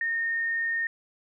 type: tone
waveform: sine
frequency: 1836 Hz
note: A#6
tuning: 27 cents flat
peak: -25 dBFS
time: 0.01-0.87 s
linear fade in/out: 2 ms
effects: none